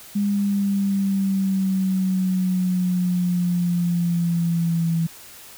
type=exponential sweep; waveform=sine; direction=down; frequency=203.7 to 164.81 Hz; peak=-18 dBFS; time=0.15-5.07 s; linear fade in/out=10 ms; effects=white hiss -43 dBFS RMS until 5.57 s